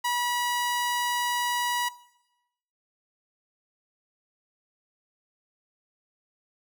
sawtooth tone, 970 Hz, B5, 31 cents flat, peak -21 dBFS, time 0.04-1.89 s, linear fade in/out 10 ms, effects noise-tail reverb RT60 0.9 s tail -19 dB re dry

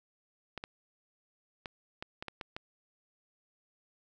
clicks, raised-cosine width 0.3 ms, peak -23 dBFS, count 8, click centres 0.577 / 0.639 / 1.658 / 2.025 / 2.225 / 2.283 / 2.412 / 2.565 s, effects none

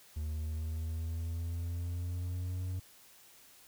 triangle linear sweep, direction up, 76.2 to 92.5 Hz, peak -32 dBFS, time 0.16-2.8 s, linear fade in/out 10 ms, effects white hiss -59 dBFS RMS until 3.67 s

